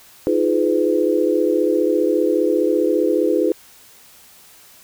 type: chord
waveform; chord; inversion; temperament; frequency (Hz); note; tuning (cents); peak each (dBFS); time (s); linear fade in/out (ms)
sine; F half-diminished seventh; third; just; 314.3 / 349.2 / 419.1 / 502.9; Eb4 / F4 / Ab4 / Cb5; +18 / 0 / +16 / +31; -20; 0.27-3.52; 0
effects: white hiss -47 dBFS RMS until 4.83 s